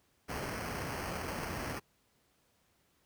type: noise with sample-and-hold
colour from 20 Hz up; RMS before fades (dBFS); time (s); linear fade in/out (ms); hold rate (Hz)
pink; -38; 0.28-1.8; 20; 3675
effects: pink hiss -72 dBFS RMS until 3.05 s + high-pass 60 Hz 12 dB/octave